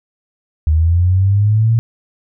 sine linear sweep, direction up, 75.7 to 116.54 Hz, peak -9 dBFS, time 0.67-1.79 s, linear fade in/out 0 ms, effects none

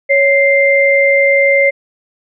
sine tone pair together, 554.4 / 2093 Hz, C#5 / C7, 0 / 0 cents, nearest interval octave + major seventh, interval 2300 cents, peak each -10 dBFS, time 0.09-1.71 s, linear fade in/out 20 ms, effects none

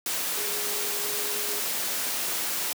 sine tone in noise, 415.3 Hz, G#4, in tune, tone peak -38 dBFS, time 0.37-1.6 s, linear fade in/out 2 ms, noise white, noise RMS -29 dBFS, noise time 0.06-2.73 s, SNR -12 dB, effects high-pass 200 Hz 12 dB/octave

